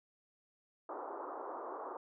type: band-pass noise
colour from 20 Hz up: white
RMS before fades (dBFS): -44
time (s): 0.89-1.97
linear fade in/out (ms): 2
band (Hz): 310 to 1200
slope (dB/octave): 48
effects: none